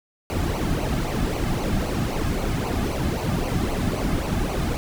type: noise with flanger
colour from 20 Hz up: brown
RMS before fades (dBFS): -24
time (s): 0.3-4.77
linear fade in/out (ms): 0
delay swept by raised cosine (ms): 0.56 to 2.16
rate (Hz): 3.8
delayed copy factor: -0.7
effects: none